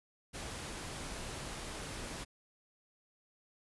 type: noise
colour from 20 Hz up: pink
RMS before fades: -43 dBFS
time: 0.33-2.25 s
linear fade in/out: 20 ms
effects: resampled to 24000 Hz